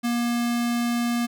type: tone with notch filter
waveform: square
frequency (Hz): 237.9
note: A#3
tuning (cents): +35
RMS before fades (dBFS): -24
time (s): 0.03-1.27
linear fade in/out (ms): 20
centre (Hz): 490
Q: 1.1
effects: none